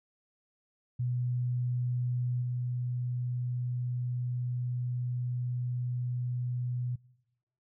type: tone with level steps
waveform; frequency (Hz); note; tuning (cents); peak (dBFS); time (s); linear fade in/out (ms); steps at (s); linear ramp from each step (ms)
sine; 123.47; B2; 0; -28 / -30; 0.99-6.96; 10; 2.41; 20
effects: noise-tail reverb RT60 1.0 s tail -24 dB re dry